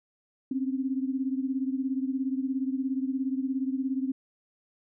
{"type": "beating tone pair", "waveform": "sine", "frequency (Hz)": [260.8, 277.8], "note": ["C4", "C#4"], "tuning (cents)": [-5, 4], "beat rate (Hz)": 17, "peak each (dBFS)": [-28, -32], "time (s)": [0.51, 4.12], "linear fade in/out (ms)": 5, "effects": []}